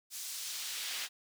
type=noise with high-pass filter sweep; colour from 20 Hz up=brown; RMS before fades=-40 dBFS; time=0.1-1.09 s; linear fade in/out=50 ms; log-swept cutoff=6800 to 2700 Hz; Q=0.9; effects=none